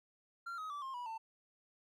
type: tone with pitch steps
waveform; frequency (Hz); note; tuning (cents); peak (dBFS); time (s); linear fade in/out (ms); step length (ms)
triangle; 1379 / 1264.5 / 1159.6 / 1063.4 / 975.1 / 894.2; F6 / D#6 / D6 / C6 / B5 / A5; -22 / +28 / -22 / +28 / -22 / +28; -39; 0.46-1.18; 10; 120
effects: none